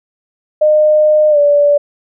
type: tone with pitch glide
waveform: sine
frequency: 610 to 580.1 Hz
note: D#5 to D5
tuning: -34 to -21 cents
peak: -6 dBFS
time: 0.61-1.78 s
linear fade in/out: 10 ms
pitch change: -87 cents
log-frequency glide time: 1.3-1.38 s
effects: none